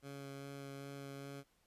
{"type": "tone with vibrato", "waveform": "15% pulse", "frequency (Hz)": 139.1, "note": "C#3", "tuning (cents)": 6, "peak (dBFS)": -40, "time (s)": [0.02, 1.44], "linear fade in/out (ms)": 50, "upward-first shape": "sine", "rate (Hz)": 2.5, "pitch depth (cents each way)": 10, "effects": ["pink hiss -75 dBFS RMS until 1.66 s", "resampled to 32000 Hz"]}